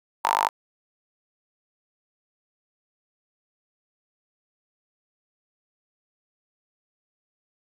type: tone with high-pass filter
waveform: sawtooth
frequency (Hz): 50.4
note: G1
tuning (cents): +49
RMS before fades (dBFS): -23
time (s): 0.24-0.49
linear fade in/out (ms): 10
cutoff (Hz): 910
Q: 8.5
effects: none